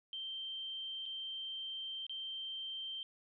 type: tone with dropouts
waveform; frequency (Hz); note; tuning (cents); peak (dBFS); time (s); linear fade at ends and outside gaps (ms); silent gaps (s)
sine; 3136; G7; 0; -40; 0.13-3.03; 1; 1.056-1.061 / 2.066-2.095
effects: none